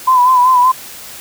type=tone with vibrato; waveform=sine; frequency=1007 Hz; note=B5; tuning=33 cents sharp; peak=-6 dBFS; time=0.07-0.72 s; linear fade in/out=10 ms; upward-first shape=sine; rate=5.2 Hz; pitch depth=52 cents each way; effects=white hiss -32 dBFS RMS until 1.2 s